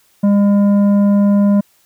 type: tone with tanh clipping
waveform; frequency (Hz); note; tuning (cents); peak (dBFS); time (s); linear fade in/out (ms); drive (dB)
triangle; 202.3; G#3; -45; -10; 0.23-1.61; 10; 13
effects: white hiss -55 dBFS RMS until 1.85 s